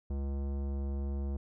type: tone with tanh clipping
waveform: sine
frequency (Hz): 69.3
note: C#2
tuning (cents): 0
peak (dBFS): -34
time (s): 0.1-1.37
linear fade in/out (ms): 5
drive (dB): 17
effects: none